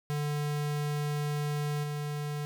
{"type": "tone with level steps", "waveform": "square", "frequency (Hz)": 147.5, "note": "D3", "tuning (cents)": 8, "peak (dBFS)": [-30, -33], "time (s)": [0.1, 2.45], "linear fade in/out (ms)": 0, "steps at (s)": 1.83, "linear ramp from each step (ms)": 10, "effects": []}